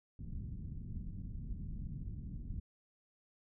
pink low-pass noise, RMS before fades -43 dBFS, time 0.19-2.6 s, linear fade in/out 2 ms, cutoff 200 Hz, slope 24 dB/octave, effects none

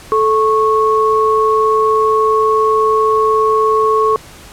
sine tone pair together, 436.5 / 1100 Hz, A4 / C#6, -14 / -14 cents, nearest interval octave + major third, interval 1600 cents, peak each -12 dBFS, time 0.12-4.16 s, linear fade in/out 0 ms, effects pink hiss -37 dBFS RMS until 4.52 s + low-pass 12000 Hz 12 dB/octave

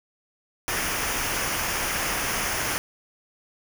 pink noise with comb filter, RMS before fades -27 dBFS, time 0.68-2.78 s, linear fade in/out 0 ms, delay 0.25 ms, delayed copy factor -0.6, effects none

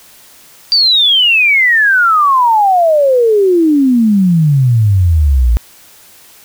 sine exponential sweep, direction down, 4713 to 55 Hz, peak -6 dBFS, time 0.72-5.57 s, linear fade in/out 0 ms, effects white hiss -41 dBFS RMS until 6.44 s

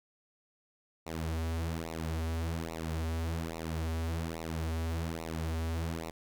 sawtooth tone with flanger, 81.5 Hz, E2, 19 cents flat, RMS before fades -35 dBFS, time 1.06-6.11 s, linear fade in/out 10 ms, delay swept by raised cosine 0.61 to 6.61 ms, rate 1.2 Hz, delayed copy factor -0.95, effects none

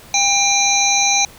harmonic tone with a mistuned harmonic, 797 Hz, G5, 28 cents sharp, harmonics 1 / 3 / 5 / 7 / 8, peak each -19 / -19 / -19 / -19 / -19 dBFS, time 0.14-1.25 s, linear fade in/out 2 ms, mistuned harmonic 7, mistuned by +89 cents, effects pink hiss -42 dBFS RMS until 1.38 s

